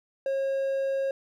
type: tone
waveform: triangle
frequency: 542 Hz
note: C#5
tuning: 39 cents flat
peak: -23 dBFS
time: 0.26-1.11 s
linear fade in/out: 2 ms
effects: none